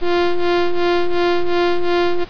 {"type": "ring-modulated tone", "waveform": "square", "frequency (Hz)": 174.61, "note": "F3", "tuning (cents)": 0, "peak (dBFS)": -11, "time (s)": [0.01, 2.25], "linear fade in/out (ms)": 20, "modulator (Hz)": 176, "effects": ["pink hiss -38 dBFS RMS until 2.29 s", "resampled to 11025 Hz"]}